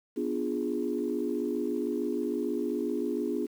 sine chord, B diminished seventh, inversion none, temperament equal, 246.9 / 293.7 / 349.2 / 415.3 Hz, B3 / D4 / F4 / Ab4, 0 / 0 / 0 / 0 cents, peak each -33 dBFS, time 0.16-3.47 s, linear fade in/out 20 ms, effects tanh soft clip ceiling -18 dBFS + 9-bit

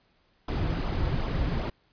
brown noise with flanger, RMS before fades -28 dBFS, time 0.48-1.7 s, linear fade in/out 5 ms, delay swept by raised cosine 0.45 to 5.05 ms, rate 2.6 Hz, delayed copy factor -0.5, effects pink hiss -67 dBFS RMS until 1.92 s + resampled to 11025 Hz

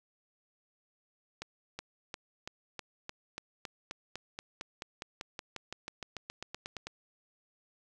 accelerating click train, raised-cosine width 0.2 ms, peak -22 dBFS, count 27, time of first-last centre 1.42-6.87 s, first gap 370 ms, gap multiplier 0.95, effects 10-bit

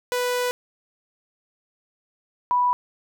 sawtooth / sine tone pair in turn, 493.9 / 984.4 Hz, B4 / B5, 0 / -6 cents, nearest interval octave, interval 1194 cents, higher second, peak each -18 / -17 dBFS, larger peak second, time 0.12-0.51 / 2.51-2.73 s, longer first, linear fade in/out 0 ms, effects none

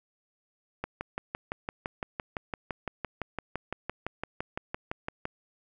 click train, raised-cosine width 0.5 ms, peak -17 dBFS, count 27, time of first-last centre 0.84-5.254 s, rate 5.89 Hz, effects none

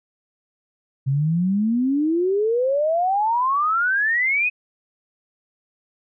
sine exponential sweep, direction up, 130.81 to 2552 Hz, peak -17 dBFS, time 1.06-4.5 s, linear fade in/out 20 ms, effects none

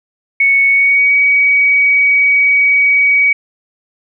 sine tone with pitch glide, 2217 to 2262 Hz, C#7 to C#7, 0 to +34 cents, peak -7 dBFS, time 0.4-3.33 s, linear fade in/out 5 ms, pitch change +34 cents, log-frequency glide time 0.68-1.15 s, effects none

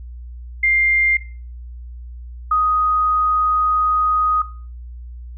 sine tone pair in turn, 2100 / 1248.7 Hz, C7 / D#6, +6 / +6 cents, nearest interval major sixth, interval 900 cents, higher first, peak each -13 dBFS, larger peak neither, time 0.63-1.17 / 2.51-4.42 s, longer second, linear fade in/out 5 ms, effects noise-tail reverb RT60 0.4 s tail -17 dB re dry + added 60 Hz sine -31 dBFS peak until 5.37 s

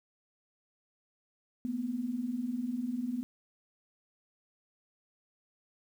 sine tone pair together, 228.8 / 248.9 Hz, A#3 / B3, -32 / +14 cents, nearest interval minor second, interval 146 cents, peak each -37 / -33 dBFS, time 1.65-3.23 s, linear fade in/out 0 ms, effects 10-bit

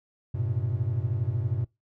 triangle tone cluster, 97.5 / 114.4 / 127 Hz, G2 / A#2 / B2, -9 / -32 / +49 cents, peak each -28 dBFS, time 0.34-1.65 s, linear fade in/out 10 ms, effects noise-tail reverb RT60 0.2 s tail -21 dB re dry

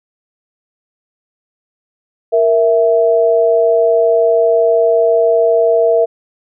sine tone pair together, 466.2 / 659.3 Hz, A#4 / E5, 0 / 0 cents, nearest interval tritone, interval 600 cents, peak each -11 dBFS, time 2.32-6.06 s, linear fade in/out 20 ms, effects none

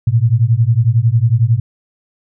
sine beating tone pair, 110.2 / 121.2 Hz, A2 / B2, +3 / -32 cents, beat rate 11 Hz, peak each -12 dBFS, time 0.07-1.6 s, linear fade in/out 5 ms, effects none

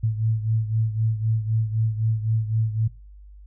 sine beating tone pair, 110 / 113.9 Hz, A2 / A#2, 0 / -40 cents, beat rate 3.9 Hz, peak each -21 / -27 dBFS, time 0.03-2.88 s, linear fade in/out 10 ms, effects noise-tail reverb RT60 0.3 s tail -21 dB re dry + added 50 Hz sine -42 dBFS peak until 3.46 s

